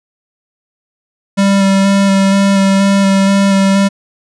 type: tone with vibrato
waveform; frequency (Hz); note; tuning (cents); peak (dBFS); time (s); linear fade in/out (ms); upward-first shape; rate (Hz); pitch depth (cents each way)
square; 196; G3; 0; -8; 1.37-3.89; 20; square; 2.1; 12
effects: resampled to 22050 Hz